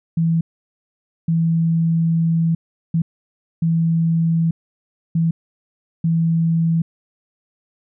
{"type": "tone bursts at uneven times", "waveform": "sine", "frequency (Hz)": 164.81, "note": "E3", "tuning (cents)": 0, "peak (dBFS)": -14, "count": 6, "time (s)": [[0.17, 0.41], [1.28, 2.55], [2.94, 3.02], [3.62, 4.51], [5.15, 5.31], [6.04, 6.82]], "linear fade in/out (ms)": 5, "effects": []}